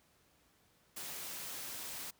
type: noise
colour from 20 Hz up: white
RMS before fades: -44 dBFS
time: 0.96-2.11 s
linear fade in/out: 10 ms
effects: pink hiss -70 dBFS RMS until 2.19 s + high-pass 60 Hz 12 dB/octave